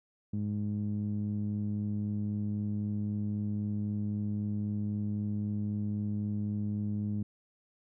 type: tone with low-pass filter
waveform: sawtooth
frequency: 103.83 Hz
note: G#2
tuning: in tune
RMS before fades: -33 dBFS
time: 0.33-7.23 s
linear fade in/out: 5 ms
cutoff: 220 Hz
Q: 2.9
effects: none